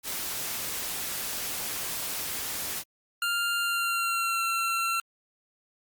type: noise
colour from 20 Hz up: white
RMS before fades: -33 dBFS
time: 0.03-2.84 s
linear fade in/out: 50 ms
type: tone with pitch glide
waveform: 25% pulse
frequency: 1396.9 to 1355.6 Hz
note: F6 to E6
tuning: 0 to +48 cents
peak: -22 dBFS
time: 3.22-5 s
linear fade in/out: 2 ms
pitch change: -52 cents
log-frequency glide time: 3.6-4.42 s
effects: Opus 48 kbps